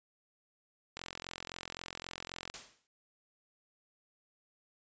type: click train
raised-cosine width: 0.2 ms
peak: -23 dBFS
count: 68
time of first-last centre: 0.97-2.5 s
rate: 43.8 Hz
type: noise with exponential decay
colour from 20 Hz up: white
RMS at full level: -41 dBFS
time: 2.54-2.87 s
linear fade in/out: 0 ms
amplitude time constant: 70 ms
effects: resampled to 16000 Hz